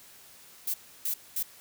violet noise bursts at uneven times, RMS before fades -30 dBFS, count 3, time 0.67-0.74 / 1.05-1.14 / 1.36-1.43 s, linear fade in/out 5 ms, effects white hiss -53 dBFS RMS until 1.6 s

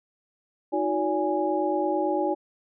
sine tone cluster, 314.5 / 363.4 / 573 / 828 Hz, D#4 / F#4 / D5 / G#5, +19 / -31 / -43 / -5 cents, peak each -28 dBFS, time 0.72-2.35 s, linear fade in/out 20 ms, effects none

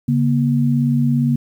sine tone pair together, 140.48 / 237.9 Hz, C#3 / A#3, +23 / +35 cents, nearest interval major sixth, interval 912 cents, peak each -16 dBFS, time 0.08-1.36 s, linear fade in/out 5 ms, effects 8-bit

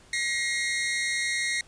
sawtooth tone pair together, 1902 / 2133 Hz, A#6 / C7, +34 / +33 cents, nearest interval major second, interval 199 cents, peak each -25 dBFS, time 0.13-1.61 s, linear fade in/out 2 ms, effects pink hiss -55 dBFS RMS until 1.67 s + resampled to 22050 Hz

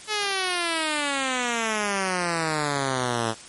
5% pulse exponential sweep, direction down, 433.7 to 110 Hz, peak -12 dBFS, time 0.07-3.35 s, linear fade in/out 50 ms, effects white hiss -43 dBFS RMS until 3.48 s + MP3 48 kbps

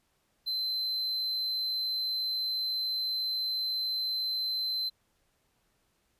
triangle tone, 4077 Hz, C8, 46 cents flat, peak -28 dBFS, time 0.46-4.9 s, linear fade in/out 20 ms, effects pink hiss -73 dBFS RMS until 6.19 s + resampled to 32000 Hz

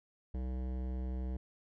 sine tone with hard clipping, 63.5 Hz, B1, 49 cents sharp, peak -37 dBFS, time 0.34-1.37 s, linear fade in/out 5 ms, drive 16 dB, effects none

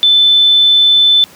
sine tone, 3520 Hz, A7, in tune, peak -5 dBFS, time 0.03-1.24 s, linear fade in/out 0 ms, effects pink hiss -39 dBFS RMS until 1.35 s + high-pass 150 Hz 12 dB/octave

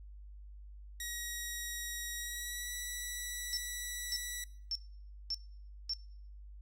10% pulse tone with pitch glide, 1900 to 1952.3 Hz, A#6 to B6, +33 to -20 cents, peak -30 dBFS, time 1-4.44 s, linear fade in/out 2 ms, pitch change +47 cents, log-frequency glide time 2.16-2.74 s
sine tone bursts, 5410 Hz, E8, 44 cents sharp, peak -33 dBFS, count 5, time 3.53-5.935 s, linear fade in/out 0 ms, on 41 ms, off 550 ms
effects noise-tail reverb RT60 0.6 s tail -22 dB re dry + added 50 Hz sine -48 dBFS peak until 6.61 s

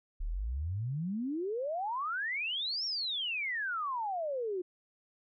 sine exponential two-way sweep, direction up then down, 33.95 to 5610 to 349.4 Hz, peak -32 dBFS, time 0.2-4.62 s, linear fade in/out 10 ms, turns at 2.85 s, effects none

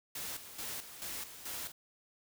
white noise with tremolo, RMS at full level -41 dBFS, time 0.15-1.72 s, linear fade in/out 5 ms, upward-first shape square, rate 2.3 Hz, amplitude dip 65%, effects none

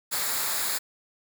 white noise with comb filter, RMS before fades -28 dBFS, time 0.11-0.79 s, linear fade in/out 20 ms, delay 0.34 ms, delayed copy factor -0.6, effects none

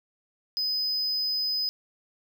triangle tone, 5020 Hz, D#8, 15 cents sharp, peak -24 dBFS, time 0.57-1.69 s, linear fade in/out 0 ms, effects none

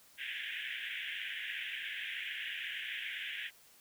pink band-pass noise, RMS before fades -41 dBFS, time 0.17-3.51 s, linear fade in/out 50 ms, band 1600 to 3400 Hz, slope 96 dB/octave, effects white hiss -62 dBFS RMS until 3.8 s

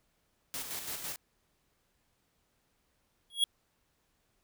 white noise with tremolo, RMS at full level -38 dBFS, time 0.54-1.16 s, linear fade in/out 0 ms, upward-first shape square, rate 6 Hz, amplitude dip 45%
square tone with exponential growth, 3318 Hz, G#7, 2 cents flat, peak -21 dBFS, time 3.3-3.44 s, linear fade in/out 2 ms, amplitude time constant 29 ms
effects pink hiss -75 dBFS RMS until 4.43 s

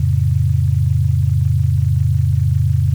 sine chord, F augmented, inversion none, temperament just, 87.31 / 109.13 / 136.42 Hz, F2 / A2 / C#3, 0 / -14 / -27 cents, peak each -16 / -17 / -16 dBFS, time 0-2.94 s, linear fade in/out 5 ms, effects 7-bit

